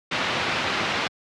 white low-pass noise, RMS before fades -25 dBFS, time 0.11-1.08 s, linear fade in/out 10 ms, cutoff 3000 Hz, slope 12 dB/octave, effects high-pass 100 Hz 12 dB/octave + low-pass 5000 Hz 12 dB/octave

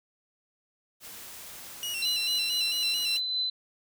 white noise, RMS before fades -44 dBFS, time 1-3.21 s, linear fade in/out 50 ms
sawtooth tone with vibrato, 2808 Hz, F7, 9 cents sharp, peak -28 dBFS, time 1.83-3.17 s, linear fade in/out 0 ms, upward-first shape square, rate 4.5 Hz, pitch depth 53 cents each way
sine tone with tremolo, 4027 Hz, B7, 33 cents sharp, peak -25 dBFS, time 2.02-3.5 s, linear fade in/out 5 ms, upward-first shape triangle, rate 3.8 Hz, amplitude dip 40%
effects none

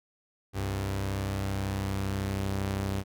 sawtooth tone pair together, 65.41 / 98 Hz, C2 / G2, 0 / 0 cents, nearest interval perfect fifth, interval 700 cents, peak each -32 / -26 dBFS, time 0.53-3.04 s, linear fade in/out 50 ms, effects none

